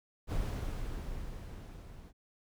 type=noise with level ramp; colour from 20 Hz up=brown; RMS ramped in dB=-33 to -50 dBFS; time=0.27-2.13 s; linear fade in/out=50 ms; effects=none